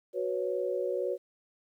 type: chord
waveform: sine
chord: F# suspended fourth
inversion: none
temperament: just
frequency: 370 / 493.3 / 555 Hz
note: F#4 / B4 / C#5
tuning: 0 / -2 / +2 cents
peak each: -33 dBFS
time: 0.13-1.18 s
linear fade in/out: 50 ms
effects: 11-bit